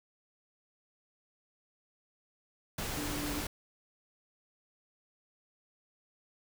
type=tone in noise; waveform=sine; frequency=293.7 Hz; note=D4; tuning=in tune; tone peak=-38 dBFS; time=2.97-3.41 s; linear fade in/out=5 ms; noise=pink; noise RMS=-37 dBFS; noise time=2.78-3.47 s; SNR=-4 dB; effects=none